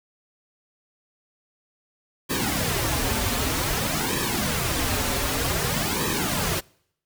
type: noise with flanger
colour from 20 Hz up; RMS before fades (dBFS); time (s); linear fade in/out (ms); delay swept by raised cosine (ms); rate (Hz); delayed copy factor
pink; -25; 2.29-6.61; 20; 1.4 to 6.3; 0.53; -0.8
effects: noise-tail reverb RT60 0.7 s tail -26 dB re dry